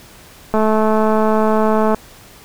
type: click train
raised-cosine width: 1 ms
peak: -3 dBFS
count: 306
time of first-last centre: 0.54-1.946 s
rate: 217 Hz
effects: pink hiss -42 dBFS RMS until 2.44 s